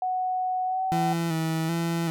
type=tone with pitch glide; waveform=sine; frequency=740 to 756.9 Hz; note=F#5 to F#5; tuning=0 to +39 cents; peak=-24 dBFS; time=0.02-1.13 s; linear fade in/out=2 ms; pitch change=+39 cents; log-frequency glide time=0.65-0.84 s
type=tone with vibrato; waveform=30% pulse; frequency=164.4 Hz; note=E3; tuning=4 cents flat; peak=-22 dBFS; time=0.92-2.1 s; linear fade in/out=0 ms; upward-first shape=square; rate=1.3 Hz; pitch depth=34 cents each way
effects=none